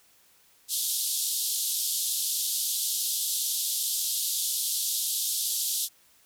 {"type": "band-pass noise", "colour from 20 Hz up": "white", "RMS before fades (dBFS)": -29, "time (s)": [0.68, 5.89], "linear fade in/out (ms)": 50, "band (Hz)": [3300, 14000], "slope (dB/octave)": 48, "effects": ["white hiss -61 dBFS RMS until 6.25 s"]}